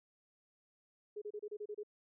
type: tone bursts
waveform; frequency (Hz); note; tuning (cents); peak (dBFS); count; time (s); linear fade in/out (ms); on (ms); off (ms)
sine; 418.2; G#4; +12; -40; 8; 1.16-1.834; 10; 58; 30
effects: none